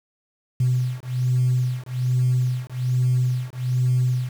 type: beating tone pair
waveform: sine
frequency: 125.4 / 126.6 Hz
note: B2 / B2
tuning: +27 / +43 cents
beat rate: 1.2 Hz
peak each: -21 dBFS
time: 0.6-4.29 s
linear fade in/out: 5 ms
effects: tanh soft clip ceiling -12 dBFS + 7-bit